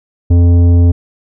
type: tone with tanh clipping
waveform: sine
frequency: 86.6 Hz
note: F2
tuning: 14 cents flat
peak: -6 dBFS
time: 0.3-0.92 s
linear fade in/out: 10 ms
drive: 11 dB
effects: none